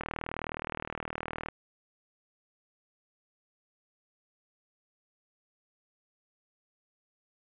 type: click train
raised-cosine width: 0.5 ms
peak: -19 dBFS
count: 59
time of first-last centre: 0.01-1.486 s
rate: 39.3 Hz
effects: resampled to 8000 Hz + 9-bit